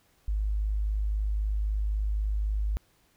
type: tone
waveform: sine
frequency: 51.91 Hz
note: G#1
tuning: in tune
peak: -25 dBFS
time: 0.28-2.77 s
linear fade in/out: 0 ms
effects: pink hiss -66 dBFS RMS until 3.16 s